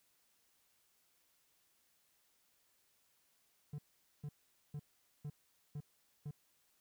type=tone bursts; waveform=triangle; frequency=146.83 Hz; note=D3; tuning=in tune; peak=-39 dBFS; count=6; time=3.73-6.31 s; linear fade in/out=5 ms; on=55 ms; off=450 ms; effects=white hiss -75 dBFS RMS until 6.8 s